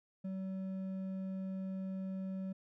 sine tone with hard clipping, 190 Hz, F#3, 46 cents sharp, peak -39 dBFS, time 0.24-2.53 s, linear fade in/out 10 ms, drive 5 dB, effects none

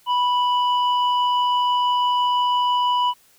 sine tone pair together, 985 / 2961 Hz, B5 / F#7, -5 / +1 cents, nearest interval octave + perfect fifth, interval 1906 cents, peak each -16 / -25 dBFS, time 0.06-3.14 s, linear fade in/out 50 ms, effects tanh soft clip ceiling -12 dBFS + white hiss -56 dBFS RMS until 3.38 s

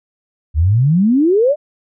sine exponential sweep, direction up, 71.2 to 622.3 Hz, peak -9 dBFS, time 0.54-1.56 s, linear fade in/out 50 ms, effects none

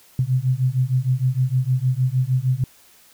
sine beating tone pair, 125.4 / 131.9 Hz, B2 / C3, +27 / +14 cents, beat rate 6.5 Hz, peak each -20 dBFS, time 0.19-2.64 s, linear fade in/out 2 ms, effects white hiss -52 dBFS RMS until 3.13 s

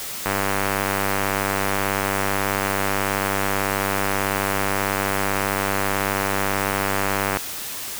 click train, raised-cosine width 0.5 ms, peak -6 dBFS, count 700, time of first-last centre 0.26-7.371 s, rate 98.3 Hz, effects white hiss -31 dBFS RMS until 7.99 s

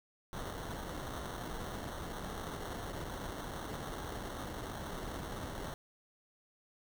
pink noise with sample-and-hold, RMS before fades -42 dBFS, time 0.33-5.74 s, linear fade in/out 0 ms, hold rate 2450 Hz, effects none

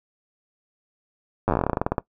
slowing click train, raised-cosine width 1 ms, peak -7 dBFS, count 19, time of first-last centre 1.48-1.982 s, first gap 9 ms, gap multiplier 1.12, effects noise-tail reverb RT60 0.1 s tail -20 dB re dry

